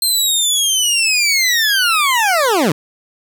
20% pulse linear sweep, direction down, 4186 to 133 Hz, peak -7 dBFS, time 0.02-2.72 s, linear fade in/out 2 ms, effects none

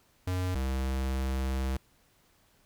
square tone pair in turn, 91.5 / 65.87 Hz, F#2 / C2, -19 / +12 cents, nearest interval tritone, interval 569 cents, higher first, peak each -29 / -29 dBFS, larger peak neither, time 0.27-0.55 / 0.55-1.77 s, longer second, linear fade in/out 5 ms, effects pink hiss -66 dBFS RMS until 2.65 s

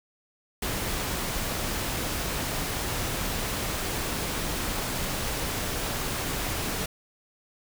pink noise, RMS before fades -30 dBFS, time 0.62-6.86 s, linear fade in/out 5 ms, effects none

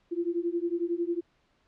sine beating tone pair, 338 / 349 Hz, E4 / F4, +43 / -1 cents, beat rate 11 Hz, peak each -30 dBFS, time 0.11-1.21 s, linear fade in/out 20 ms, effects pink hiss -69 dBFS RMS until 1.67 s + low-pass 4000 Hz 12 dB/octave

